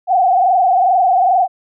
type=tone with frequency modulation; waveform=sine; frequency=740 Hz; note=F#5; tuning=in tune; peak=-9 dBFS; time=0.07-1.48 s; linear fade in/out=50 ms; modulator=22.4 Hz; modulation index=1.8; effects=none